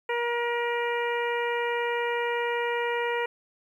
harmonic tone, 475.2 Hz, A#4, 33 cents sharp, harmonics 1 / 2 / 3 / 4 / 5 / 6, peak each -28 / -31 / -37 / -33 / -36 / -41 dBFS, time 0.09-3.26 s, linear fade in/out 5 ms, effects 10-bit

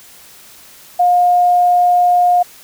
sine tone, 712 Hz, F5, 33 cents sharp, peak -8 dBFS, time 0.99-2.43 s, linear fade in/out 10 ms, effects white hiss -41 dBFS RMS until 2.63 s

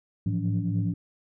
sine tone cluster, 104.5 / 108.3 / 168.8 / 178.4 / 284.4 Hz, G#2 / A2 / E3 / F3 / C#4, +11 / -27 / +41 / +37 / +45 cents, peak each -34 / -27 / -29 / -30 / -34 dBFS, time 0.26-0.94 s, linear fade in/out 5 ms, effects tanh soft clip ceiling -15 dBFS

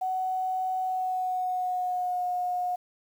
sine tone with pitch glide, 747 to 721.1 Hz, F#5 to F#5, +16 to -45 cents, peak -26 dBFS, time 0.01-2.76 s, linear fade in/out 10 ms, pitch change -61 cents, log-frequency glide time 0.81-2.24 s, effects 9-bit

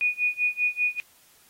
sine tone with tremolo, 2465 Hz, D#7, 17 cents flat, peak -19 dBFS, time 0.01-1 s, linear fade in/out 0 ms, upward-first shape sine, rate 5.1 Hz, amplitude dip 95%, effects white hiss -58 dBFS RMS until 1.49 s + AAC 48 kbps

